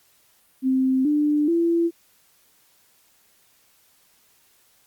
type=tone with pitch steps; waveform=sine; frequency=261.6 / 297 / 337.3 Hz; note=C4 / D4 / E4; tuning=0 / +20 / +40 cents; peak=-17 dBFS; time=0.62-1.91 s; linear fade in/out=50 ms; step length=430 ms; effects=white hiss -60 dBFS RMS until 4.86 s + Opus 48 kbps